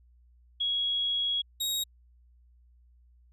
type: tone pair in turn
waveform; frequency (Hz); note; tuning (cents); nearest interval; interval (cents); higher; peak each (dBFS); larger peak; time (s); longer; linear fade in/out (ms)
sine / sawtooth; 3322 / 3782; G#7 / A#7; 0 / +24; major second; 224; second; -26 / -25; second; 0.6-1.42 / 1.6-1.84; first; 10
effects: added 60 Hz sine -57 dBFS peak until 3.32 s + resampled to 32000 Hz